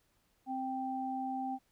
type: tone pair together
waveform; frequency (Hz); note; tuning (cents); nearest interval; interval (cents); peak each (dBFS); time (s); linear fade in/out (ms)
sine; 261.6 / 784; C4 / G5; 0 / 0; octave + perfect fifth; 1900; -38 / -36; 0.46-1.59; 50
effects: pink hiss -74 dBFS RMS until 1.71 s